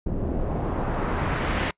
pink noise with low-pass filter sweep, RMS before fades -26 dBFS, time 0.06-1.71 s, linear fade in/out 5 ms, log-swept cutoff 360 to 2800 Hz, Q 1, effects noise-tail reverb RT60 0.1 s tail -25 dB re dry + resampled to 8000 Hz

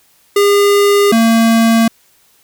square tone pair in turn, 405.4 / 227.5 Hz, G#4 / A#3, -42 / -42 cents, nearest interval minor seventh, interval 1000 cents, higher first, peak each -8 dBFS, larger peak neither, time 0.36-1.12 / 1.12-1.88 s, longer neither, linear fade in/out 5 ms, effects white hiss -52 dBFS RMS until 2.43 s

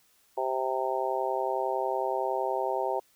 harmonic tone, 130.81 Hz, C3, in tune, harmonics 3 / 4 / 5 / 6 / 7, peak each -33 / -33 / -33 / -33 / -33 dBFS, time 0.37-3 s, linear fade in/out 10 ms, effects white hiss -65 dBFS RMS until 3.15 s

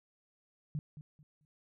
sine tone with echo, 150.2 Hz, D3, 39 cents sharp, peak -33 dBFS, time 0.75-0.79 s, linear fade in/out 0 ms, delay 220 ms, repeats 3, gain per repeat -12 dB, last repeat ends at 1.45 s, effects none

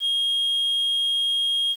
sine tone, 3254 Hz, G#7, 36 cents flat, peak -18 dBFS, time 0-1.76 s, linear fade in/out 50 ms, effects tanh soft clip ceiling -18 dBFS + 8-bit

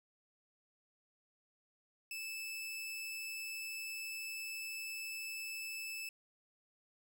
sawtooth tone, 2626 Hz, E7, 7 cents flat, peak -38 dBFS, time 2.11-6.09 s, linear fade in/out 2 ms, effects none

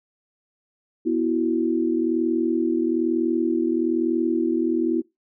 sine chord, B suspended fourth, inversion none, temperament just, 246.9 / 329.3 / 370.4 Hz, B3 / E4 / F#4, 0 / -2 / +2 cents, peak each -25 / -21 / -26 dBFS, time 1.05-5.02 s, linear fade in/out 20 ms, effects noise-tail reverb RT60 0.2 s tail -23 dB re dry

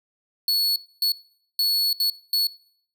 45% pulse tone bursts at uneven times, 4402 Hz, C#8, 13 cents flat, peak -18 dBFS, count 5, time 0.48-0.76 / 1.02-1.12 / 1.59-1.93 / 2-2.1 / 2.33-2.47 s, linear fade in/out 2 ms, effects noise-tail reverb RT60 0.6 s tail -21 dB re dry

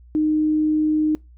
sine tone, 307.6 Hz, D#4, 20 cents flat, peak -16 dBFS, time 0.15-1.15 s, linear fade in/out 0 ms, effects noise-tail reverb RT60 0.2 s tail -24 dB re dry + added 60 Hz sine -44 dBFS peak until 1.37 s

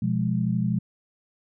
sine chord, F diminished, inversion second, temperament equal, 123.47 / 174.61 / 207.7 Hz, Cb3 / F3 / Ab3, 0 / 0 / 0 cents, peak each -26 dBFS, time 0.02-0.79 s, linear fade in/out 5 ms, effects none

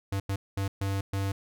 square tone bursts at uneven times, 98 Hz, G2, in tune, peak -28 dBFS, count 5, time 0.12-0.2 / 0.29-0.36 / 0.57-0.68 / 0.81-1.01 / 1.13-1.32 s, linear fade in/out 5 ms, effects none

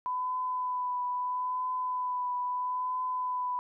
sine tone with vibrato, 1000 Hz, B5, 21 cents sharp, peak -29 dBFS, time 0.06-3.59 s, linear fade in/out 0 ms, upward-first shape triangle, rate 0.76 Hz, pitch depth 21 cents each way, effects none

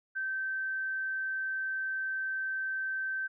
sine tone, 1550 Hz, G6, 20 cents flat, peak -31 dBFS, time 0.15-3.28 s, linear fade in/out 20 ms, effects none

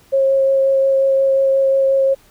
sine tone with vibrato, 540 Hz, C#5, 45 cents flat, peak -11 dBFS, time 0.12-2.15 s, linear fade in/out 20 ms, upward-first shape sine, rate 5.6 Hz, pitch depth 9 cents each way, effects pink hiss -51 dBFS RMS until 2.3 s

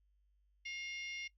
harmonic tone with a mistuned harmonic, 700 Hz, F5, 4 cents sharp, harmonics 3 / 4 / 5 / 6 / 7 / 8, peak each -43 / -47 / -56 / -59 / -62 / -54 dBFS, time 0.65-1.28 s, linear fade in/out 10 ms, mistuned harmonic 3, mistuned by +38 cents, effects noise-tail reverb RT60 0.1 s tail -20 dB re dry + added 50 Hz sine -70 dBFS peak until 1.37 s

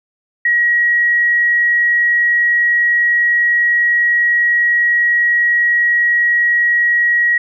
sine tone, 1905 Hz, A#6, 37 cents sharp, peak -10 dBFS, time 0.45-7.38 s, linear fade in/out 5 ms, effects none

